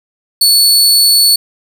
sawtooth tone, 4435 Hz, C#8, in tune, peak -3 dBFS, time 0.41-1.36 s, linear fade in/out 5 ms, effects none

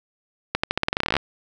accelerating click train, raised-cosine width 0.3 ms, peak -4 dBFS, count 17, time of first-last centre 0.55-1.167 s, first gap 85 ms, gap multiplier 0.88, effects none

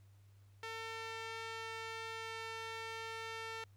sawtooth tone with band-pass filter, 449.9 Hz, A4, 39 cents sharp, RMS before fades -45 dBFS, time 0.63-3.64 s, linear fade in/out 2 ms, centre 2200 Hz, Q 0.75, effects added 99 Hz sine -60 dBFS peak until 3.76 s + pink hiss -75 dBFS RMS until 3.76 s

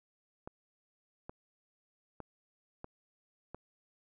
clicks, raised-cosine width 1 ms, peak -29 dBFS, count 5, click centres 0.475 / 1.295 / 2.203 / 2.844 / 3.546 s, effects none

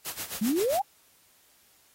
white noise with tremolo, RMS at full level -34 dBFS, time 0.05-0.8 s, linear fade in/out 10 ms, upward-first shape sine, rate 7.6 Hz, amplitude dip 80%
sine exponential sweep, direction up, 200 to 840 Hz, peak -23 dBFS, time 0.41-0.82 s, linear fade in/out 10 ms
effects white hiss -62 dBFS RMS until 1.94 s + AAC 48 kbps

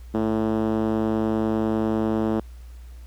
5% pulse tone with band-pass filter, 110 Hz, A2, in tune, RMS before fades -23 dBFS, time 0.14-2.4 s, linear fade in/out 5 ms, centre 260 Hz, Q 1.7, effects added 60 Hz sine -38 dBFS peak until 3.06 s + pink hiss -57 dBFS RMS until 3.06 s

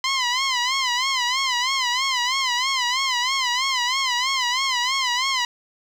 10% pulse tone with vibrato, 1024 Hz, C6, 38 cents flat, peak -11 dBFS, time 0.04-5.45 s, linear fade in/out 2 ms, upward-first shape sine, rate 3.1 Hz, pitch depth 110 cents each way, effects low-pass 6000 Hz 12 dB/octave + 7-bit

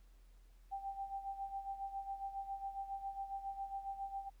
sine tone with tremolo, 786 Hz, G5, 4 cents sharp, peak -38 dBFS, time 0.71-4.3 s, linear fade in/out 20 ms, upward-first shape sine, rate 7.3 Hz, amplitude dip 70%, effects added 42 Hz sine -59 dBFS peak until 4.4 s + pink hiss -75 dBFS RMS until 4.4 s

